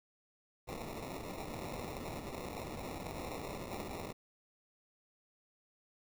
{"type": "noise with sample-and-hold", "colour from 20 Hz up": "white", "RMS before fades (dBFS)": -43, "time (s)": [0.67, 4.13], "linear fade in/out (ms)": 20, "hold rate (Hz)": 1575, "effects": []}